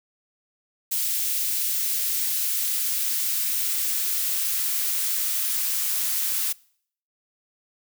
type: noise with high-pass filter sweep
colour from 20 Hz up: blue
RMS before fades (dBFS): -25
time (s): 0.91-6.53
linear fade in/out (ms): 10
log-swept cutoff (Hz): 2300 to 880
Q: 0.72
effects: noise-tail reverb RT60 0.6 s tail -24 dB re dry